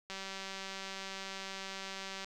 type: click train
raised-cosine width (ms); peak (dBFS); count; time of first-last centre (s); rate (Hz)
0.2; -25; 415; 0.1-2.245; 193
effects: none